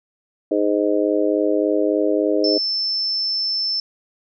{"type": "harmonic tone", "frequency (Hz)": 103.5, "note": "G#2", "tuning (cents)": -5, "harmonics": [3, 4, 5, 6], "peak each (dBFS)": [-20, -21, -22, -23], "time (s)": [0.51, 2.58], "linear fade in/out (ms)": 5}
{"type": "tone", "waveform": "sine", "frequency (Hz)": 5300, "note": "E8", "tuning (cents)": 9, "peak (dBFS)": -19, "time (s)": [2.44, 3.8], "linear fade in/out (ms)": 2}
{"effects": []}